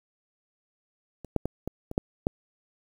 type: clicks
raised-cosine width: 2 ms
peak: -27 / -10 / -15 / -18 / -22 / -10 / -10 dBFS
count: 7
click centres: 1.247 / 1.363 / 1.456 / 1.676 / 1.914 / 1.979 / 2.269 s
effects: 8-bit